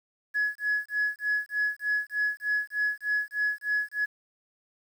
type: tone with tremolo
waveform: sine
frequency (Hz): 1690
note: G#6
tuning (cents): +30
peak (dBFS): -21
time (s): 0.34-4.06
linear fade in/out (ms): 20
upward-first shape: sine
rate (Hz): 3.3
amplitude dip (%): 100
effects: tanh soft clip ceiling -20 dBFS + 9-bit